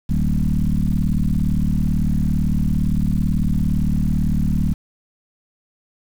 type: tone with frequency modulation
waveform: sine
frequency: 103.83 Hz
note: G#2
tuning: in tune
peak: -15 dBFS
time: 0.09-4.74 s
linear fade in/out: 10 ms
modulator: 37.8 Hz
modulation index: 3.2
effects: 7-bit